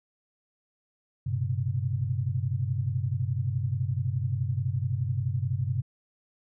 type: tone cluster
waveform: sine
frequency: 97.3 / 122 / 133.7 Hz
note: G2 / B2 / C3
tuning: -12 / -21 / +38 cents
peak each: -30 dBFS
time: 1.26-5.82 s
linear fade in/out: 10 ms
effects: none